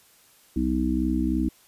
harmonic tone, 63.1 Hz, B1, 38 cents sharp, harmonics 1 / 3 / 4 / 5, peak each -28 / -29 / -26 / -26 dBFS, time 0.56-1.49 s, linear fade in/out 5 ms, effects white hiss -57 dBFS RMS until 1.67 s + resampled to 32000 Hz

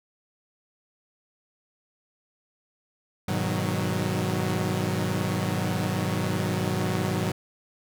sawtooth chord, G# minor seventh, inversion none, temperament equal with one note detuned, 101.69 / 123.47 / 155.56 / 185 Hz, G#2 / B2 / D#3 / F#3, -36 / 0 / 0 / 0 cents, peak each -26 / -28 / -27 / -25 dBFS, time 3.28-7.32 s, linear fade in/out 5 ms, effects none

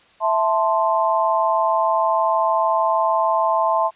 sine chord, A minor, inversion second, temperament equal, 659.3 / 880 / 1046.5 Hz, E5 / A5 / C6, 0 / 0 / 0 cents, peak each -20 dBFS, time 0.2-3.91 s, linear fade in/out 50 ms, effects white hiss -53 dBFS RMS until 3.95 s + resampled to 8000 Hz

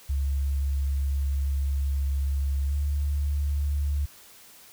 sine tone with pitch glide, 69.3 to 71.95 Hz, C#2 to D2, 0 to -35 cents, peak -23 dBFS, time 0.09-4.06 s, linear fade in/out 10 ms, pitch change +65 cents, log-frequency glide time 2.68-2.74 s, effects white hiss -51 dBFS RMS until 4.72 s

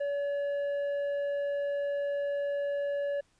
sine tone with tanh clipping, 569 Hz, C#5, 45 cents sharp, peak -30 dBFS, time 0-3.21 s, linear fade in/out 10 ms, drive 6 dB, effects pink hiss -69 dBFS RMS until 3.39 s + resampled to 22050 Hz

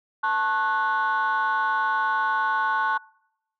sine chord, F# minor, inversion first, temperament equal with one note detuned, 880 / 1091.6 / 1480 Hz, A5 / C#6 / F#6, 0 / -27 / 0 cents, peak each -24 dBFS, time 0.23-2.98 s, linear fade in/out 10 ms, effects noise-tail reverb RT60 0.8 s tail -25 dB re dry + tanh soft clip ceiling -16 dBFS

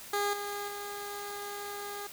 15% pulse tone with level steps, 407.7 Hz, G#4, 32 cents flat, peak -22 / -29 / -32 dBFS, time 0.13-2.07 s, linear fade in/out 5 ms, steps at 0.33 / 0.68 s, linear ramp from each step 5 ms, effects white hiss -47 dBFS RMS until 2.12 s

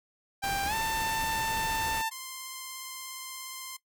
sawtooth tone with pitch glide, 790 to 891.9 Hz, G5 to A5, +13 to +23 cents, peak -25 dBFS, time 0.42-2.1 s, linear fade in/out 20 ms, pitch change +210 cents, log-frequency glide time 0.66-0.74 s
pink noise, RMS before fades -38 dBFS, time 0.43-2.02 s, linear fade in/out 10 ms
5% pulse tone with vibrato, 1046.5 Hz, C6, in tune, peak -27 dBFS, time 2.11-3.77 s, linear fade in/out 10 ms, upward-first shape sine, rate 17 Hz, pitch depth 12 cents each way
effects noise-tail reverb RT60 0.1 s tail -17 dB re dry

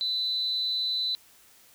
sine tone with amplitude modulation, 4000 Hz, B7, 21 cents sharp, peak -23 dBFS, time 0.01-1.15 s, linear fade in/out 0 ms, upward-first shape sine, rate 251 Hz, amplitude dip 55%, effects white hiss -57 dBFS RMS until 1.74 s

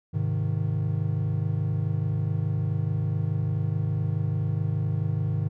triangle chord, Ab major, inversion none, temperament equal, 103.83 / 130.81 / 155.56 Hz, Ab2 / C3 / Eb3, 0 / 0 / 0 cents, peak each -25 / -28 / -26 dBFS, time 0.13-5.49 s, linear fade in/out 20 ms, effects none

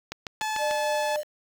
click train, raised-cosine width 0.2 ms, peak -15 dBFS, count 5, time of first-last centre 0.12-0.711 s, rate 6.77 Hz
sawtooth tone, 864 Hz, A5, 32 cents flat, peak -23 dBFS, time 0.41-1.16 s, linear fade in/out 0 ms
sine tone with tremolo, 600 Hz, D5, 37 cents sharp, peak -25 dBFS, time 0.58-1.24 s, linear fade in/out 50 ms, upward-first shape sine, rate 3.6 Hz, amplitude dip 25%
effects low-pass 9000 Hz 12 dB/octave + 7-bit

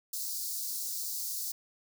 white high-pass noise, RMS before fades -36 dBFS, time 0.13-1.52 s, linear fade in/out 5 ms, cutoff 4300 Hz, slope 48 dB/octave, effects none

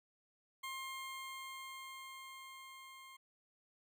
20% pulse tone with level ramp, 1063 Hz, C6, 27 cents sharp, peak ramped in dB -37 to -49 dBFS, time 0.63-3.17 s, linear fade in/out 10 ms, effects none

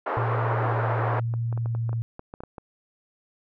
white band-pass noise, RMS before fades -28 dBFS, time 0.06-1.2 s, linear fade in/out 5 ms, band 350 to 1300 Hz, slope 24 dB/octave
sine tone with vibrato, 115.6 Hz, A#2, 14 cents flat, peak -24 dBFS, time 0.17-2.02 s, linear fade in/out 0 ms, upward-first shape sine, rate 0.97 Hz, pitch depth 10 cents each way
clicks, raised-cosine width 1 ms, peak -24 dBFS, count 12, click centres 1.339 / 1.527 / 1.576 / 1.659 / 1.75 / 1.893 / 1.93 / 2.194 / 2.339 / 2.405 / 2.436 / 2.582 s
effects none

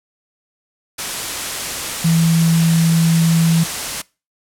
sine tone in noise, 164.81 Hz, E3, in tune, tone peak -11 dBFS, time 2.04-3.64 s, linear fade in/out 10 ms, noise white, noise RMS -23 dBFS, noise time 0.98-4.02 s, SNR +9 dB, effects noise-tail reverb RT60 0.3 s tail -23 dB re dry + low-pass 11000 Hz 12 dB/octave

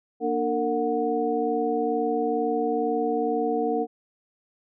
sine tone cluster, 234 / 296.2 / 456.7 / 732 Hz, A#3 / D4 / A#4 / F#5, +7 / +15 / -36 / -19 cents, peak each -31 / -29 / -25 / -28 dBFS, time 0.2-3.87 s, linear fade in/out 50 ms, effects none

